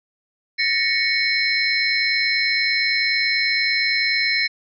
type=tone cluster; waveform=sine; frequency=1779 / 1888 / 2220 / 4124 / 5270 Hz; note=A6 / A#6 / C#7 / C8 / E8; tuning=+19 / +22 / +2 / -26 / -1 cents; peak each=-29 / -26 / -20 / -23 / -27 dBFS; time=0.58-4.48 s; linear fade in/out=20 ms; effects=none